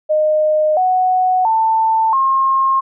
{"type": "tone with pitch steps", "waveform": "sine", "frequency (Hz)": [615, 739.9, 890.1, 1070.8], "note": ["D#5", "F#5", "A5", "C6"], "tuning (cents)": [-20, 0, 20, 40], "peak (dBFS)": -11, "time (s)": [0.09, 2.81], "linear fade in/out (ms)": 20, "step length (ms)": 680, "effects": []}